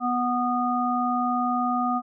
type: harmonic tone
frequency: 245.9 Hz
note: B3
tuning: 7 cents flat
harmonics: 1 / 3 / 5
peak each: -26 / -26 / -26 dBFS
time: 0-2.02 s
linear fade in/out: 50 ms
effects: none